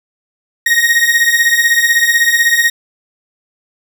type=beating tone pair; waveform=40% pulse; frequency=1864.7 / 1880.7 Hz; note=A#6 / A#6; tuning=0 / +15 cents; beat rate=16 Hz; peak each=-11 dBFS; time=0.66-2.7 s; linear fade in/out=5 ms; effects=none